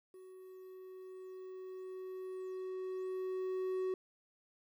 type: tone with level ramp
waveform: triangle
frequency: 373.4 Hz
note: F#4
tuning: 16 cents sharp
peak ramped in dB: -50 to -31 dBFS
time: 0.14-3.94 s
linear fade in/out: 2 ms
effects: 12-bit